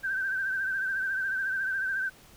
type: tone with vibrato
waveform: sine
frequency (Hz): 1556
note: G6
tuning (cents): -13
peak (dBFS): -27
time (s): 0.03-2.1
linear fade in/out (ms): 20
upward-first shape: triangle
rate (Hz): 14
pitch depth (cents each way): 65
effects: pink hiss -55 dBFS RMS until 2.36 s